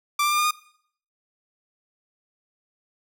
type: tone with pitch steps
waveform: sawtooth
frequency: 1174.7 / 1187 / 1199.4 / 1211.9 / 1224.6 Hz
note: D6 / D6 / D6 / D#6 / D#6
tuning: 0 / +18 / +36 / -46 / -28 cents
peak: -16 dBFS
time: 0.19-0.51 s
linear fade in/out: 5 ms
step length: 64 ms
effects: noise-tail reverb RT60 0.6 s tail -20 dB re dry